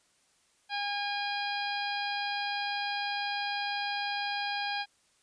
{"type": "harmonic tone", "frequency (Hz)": 814, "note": "G#5", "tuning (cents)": -35, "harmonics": [1, 2, 3, 4, 5, 6], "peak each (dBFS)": [-34, -37, -39, -40, -41, -42], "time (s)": [0.69, 4.86], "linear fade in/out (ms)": 50, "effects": ["white hiss -68 dBFS RMS until 5.22 s", "resampled to 22050 Hz"]}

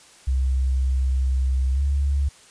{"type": "tone with pitch glide", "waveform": "sine", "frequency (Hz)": [65.41, 70.1], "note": ["C2", "C#2"], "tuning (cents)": [0, 20], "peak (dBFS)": -18, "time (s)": [0.27, 2.29], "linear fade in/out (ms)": 10, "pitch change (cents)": 120, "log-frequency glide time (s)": [1.73, 1.81], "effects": ["white hiss -50 dBFS RMS until 2.5 s", "resampled to 22050 Hz"]}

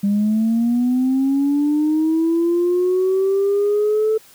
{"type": "linear sweep", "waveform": "sine", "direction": "up", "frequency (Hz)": [198.9, 440], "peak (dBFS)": -13, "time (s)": [0.03, 4.18], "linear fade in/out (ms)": 10, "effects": ["tanh soft clip ceiling -11 dBFS", "white hiss -48 dBFS RMS until 4.34 s"]}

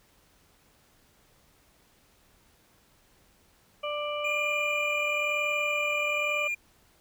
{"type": "harmonic tone", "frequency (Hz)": 591, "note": "D5", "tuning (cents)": 11, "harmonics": [1, 2, 4, 5], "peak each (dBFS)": [-32, -35, -38, -39], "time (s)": [3.83, 6.48], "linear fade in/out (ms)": 10}
{"type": "tone", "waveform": "triangle", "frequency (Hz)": 2405, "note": "D7", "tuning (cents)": 41, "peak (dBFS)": -26, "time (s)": [4.24, 6.55], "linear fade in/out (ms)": 10}
{"effects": ["pink hiss -63 dBFS RMS until 7 s"]}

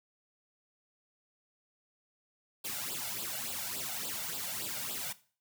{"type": "noise with flanger", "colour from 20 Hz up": "white", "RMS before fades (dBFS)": -38, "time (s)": [2.64, 5.13], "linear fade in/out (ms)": 10, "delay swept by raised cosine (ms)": [0.24, 1.44], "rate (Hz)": 3.5, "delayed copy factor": 0.85, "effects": ["noise-tail reverb RT60 0.4 s tail -17 dB re dry", "high-pass 100 Hz 12 dB/octave"]}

